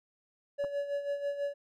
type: tone with tremolo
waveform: triangle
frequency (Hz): 569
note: C#5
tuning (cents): +45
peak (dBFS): -27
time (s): 0.58-1.54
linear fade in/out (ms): 20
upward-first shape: sine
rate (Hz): 6.1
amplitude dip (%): 65
type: clicks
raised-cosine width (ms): 1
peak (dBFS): -32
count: 2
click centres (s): 0.64 / 0.647
effects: none